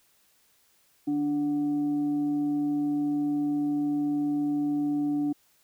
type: tone with frequency modulation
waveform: sine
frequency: 291.8 Hz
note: D4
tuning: 11 cents flat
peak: -24 dBFS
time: 1.07-5.33 s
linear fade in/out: 10 ms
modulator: 443 Hz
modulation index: 0.24
effects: white hiss -65 dBFS RMS until 5.63 s